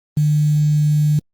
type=tone with quantisation; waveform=sine; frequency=150 Hz; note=D3; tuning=37 cents sharp; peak=-12 dBFS; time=0.17-1.19 s; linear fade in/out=2 ms; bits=6; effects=Opus 24 kbps